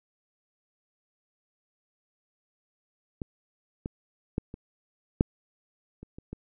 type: clicks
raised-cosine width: 3 ms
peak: -20 / -19 / -14 / -26 / -6 / -30 / -29 / -24 dBFS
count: 8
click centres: 3.218 / 3.859 / 4.381 / 4.541 / 5.209 / 6.03 / 6.185 / 6.33 s
effects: none